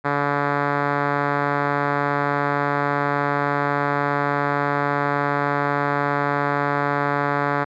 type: tone with low-pass filter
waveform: 5% pulse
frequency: 143.5 Hz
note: D3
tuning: 40 cents flat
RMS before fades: -21 dBFS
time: 0.04-7.65 s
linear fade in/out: 20 ms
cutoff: 1600 Hz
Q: 1.1
effects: MP3 96 kbps